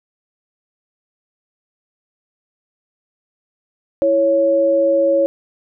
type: tone pair together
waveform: sine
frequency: 330.8 / 554.4 Hz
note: E4 / C#5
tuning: +6 / 0 cents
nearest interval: major sixth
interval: 894 cents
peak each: -20 / -12 dBFS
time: 4.02-5.26 s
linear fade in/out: 0 ms
effects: none